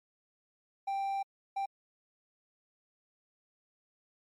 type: tone bursts at uneven times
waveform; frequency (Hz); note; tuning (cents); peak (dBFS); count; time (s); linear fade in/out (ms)
triangle; 786; G5; +4; -29; 2; 0.87-1.23 / 1.56-1.66; 10
effects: MP3 64 kbps